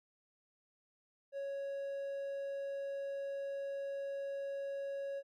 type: tone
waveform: triangle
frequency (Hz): 554.4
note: C#5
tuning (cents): 0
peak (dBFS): -36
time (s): 1.32-5.23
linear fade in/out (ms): 50
effects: none